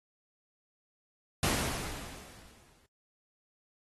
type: noise with exponential decay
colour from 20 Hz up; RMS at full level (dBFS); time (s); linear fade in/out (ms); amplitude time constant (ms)
pink; -28; 1.43-2.86; 2; 310
effects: noise-tail reverb RT60 0.1 s tail -23 dB re dry + AAC 32 kbps